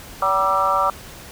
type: harmonic tone with a mistuned harmonic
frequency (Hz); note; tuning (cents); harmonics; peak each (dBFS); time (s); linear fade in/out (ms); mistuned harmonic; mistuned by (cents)
191.1; G3; -44; 3 / 4 / 5 / 6 / 7; -24 / -24 / -23 / -19 / -23; 0.22-0.9; 2; 6; +47
effects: pink hiss -39 dBFS RMS until 1.31 s